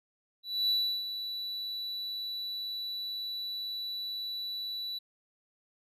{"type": "tone with ADSR envelope", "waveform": "triangle", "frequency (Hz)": 3951, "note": "B7", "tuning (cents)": 0, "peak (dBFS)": -23, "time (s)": [0.43, 4.99], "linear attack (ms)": 260, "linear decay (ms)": 340, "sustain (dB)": -10, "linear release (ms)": 12, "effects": ["resampled to 32000 Hz"]}